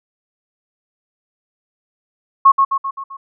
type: tone with echo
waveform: sine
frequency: 1091 Hz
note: C#6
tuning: 28 cents flat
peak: -4 dBFS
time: 2.45-2.52 s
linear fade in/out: 10 ms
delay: 130 ms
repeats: 5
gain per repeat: -5 dB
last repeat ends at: 3.17 s
effects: none